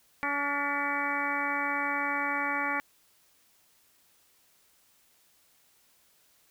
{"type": "harmonic tone with a mistuned harmonic", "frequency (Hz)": 284.8, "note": "C#4", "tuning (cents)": 47, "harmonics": [1, 2, 3, 4, 5, 6, 7, 8], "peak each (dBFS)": [-38, -41, -35, -35, -35, -36, -35, -35], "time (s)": [0.23, 2.8], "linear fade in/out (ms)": 0, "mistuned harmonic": 6, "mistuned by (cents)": 56, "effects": ["white hiss -65 dBFS RMS until 6.5 s"]}